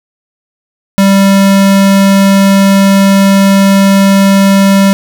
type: tone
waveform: square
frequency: 196 Hz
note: G3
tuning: in tune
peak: -4 dBFS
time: 0.98-4.93 s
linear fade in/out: 0 ms
effects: none